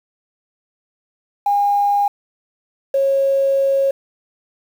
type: tone pair in turn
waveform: triangle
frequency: 812 / 546.3 Hz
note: G#5 / C#5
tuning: -39 / -25 cents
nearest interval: perfect fifth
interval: 686 cents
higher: first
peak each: -9 dBFS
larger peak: neither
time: 1.46-2.08 / 2.94-3.91 s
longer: second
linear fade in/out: 5 ms
effects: tanh soft clip ceiling -11 dBFS + 7-bit